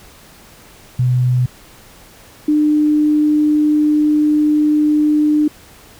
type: tone pair in turn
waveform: sine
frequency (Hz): 125.4 / 301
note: B2 / D4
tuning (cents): +27 / +43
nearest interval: octave + minor third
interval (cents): 1516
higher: second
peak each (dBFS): -11 / -10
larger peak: second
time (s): 0.99-1.46 / 2.48-5.48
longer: second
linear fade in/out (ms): 5
effects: pink hiss -43 dBFS RMS until 5.99 s